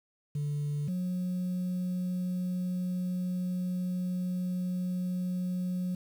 sine tone pair in turn, 146.3 / 181.3 Hz, D3 / F#3, -6 / -35 cents, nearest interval major third, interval 371 cents, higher second, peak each -27 dBFS, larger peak neither, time 0.35-0.88 / 0.88-5.95 s, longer second, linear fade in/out 5 ms, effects tanh soft clip ceiling -28 dBFS + 9-bit

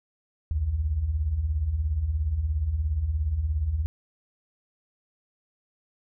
sine beating tone pair, 61.74 / 78.74 Hz, B1 / D#2, 0 / +21 cents, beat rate 17 Hz, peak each -31 / -24 dBFS, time 0.51-3.86 s, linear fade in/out 0 ms, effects none

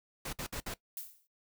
pink noise bursts, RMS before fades -39 dBFS, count 4, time 0.25-0.74 s, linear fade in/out 5 ms, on 79 ms, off 58 ms
violet noise with exponential decay, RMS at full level -38 dBFS, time 0.97-1.27 s, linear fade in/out 1 ms, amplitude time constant 65 ms
effects noise-tail reverb RT60 0.1 s tail -18 dB re dry

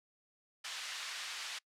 white band-pass noise, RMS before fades -43 dBFS, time 0.64-1.59 s, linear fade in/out 10 ms, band 1300 to 4500 Hz, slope 12 dB/octave, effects noise-tail reverb RT60 0.1 s tail -25 dB re dry + low-pass 11000 Hz 12 dB/octave

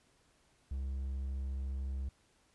triangle tone, 67 Hz, C2, 42 cents sharp, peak -33 dBFS, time 0.71-2.09 s, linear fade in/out 5 ms, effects pink hiss -70 dBFS RMS until 2.54 s + resampled to 24000 Hz

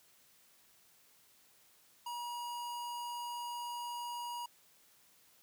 square tone, 958 Hz, A#5, 47 cents sharp, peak -40 dBFS, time 2.06-4.46 s, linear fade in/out 5 ms, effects white hiss -66 dBFS RMS until 5.42 s + high-pass 60 Hz 12 dB/octave

